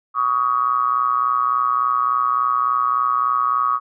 triangle ring-modulated tone, 61.74 Hz, B1, in tune, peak -11 dBFS, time 0.14-3.8 s, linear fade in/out 50 ms, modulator 1190 Hz, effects none

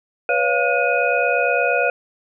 sine tone cluster, 493.4 / 562 / 698 / 1443 / 2499 Hz, B4 / C#5 / F5 / F#6 / D#7, -2 / +24 / -1 / -44 / +7 cents, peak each -22 dBFS, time 0.29-1.9 s, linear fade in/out 2 ms, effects none

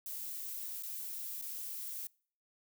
violet noise with dropouts, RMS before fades -42 dBFS, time 0.06-2.07 s, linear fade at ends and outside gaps 2 ms, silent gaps 0.826-0.833 / 1.415-1.422 s, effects noise-tail reverb RT60 0.5 s tail -25 dB re dry

